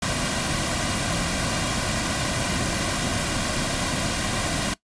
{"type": "noise with comb filter", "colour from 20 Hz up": "pink", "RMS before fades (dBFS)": -25, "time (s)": [0.02, 4.74], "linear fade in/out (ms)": 5, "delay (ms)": 2.3, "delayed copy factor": -0.55, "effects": ["noise-tail reverb RT60 0.1 s tail -19 dB re dry", "resampled to 22050 Hz"]}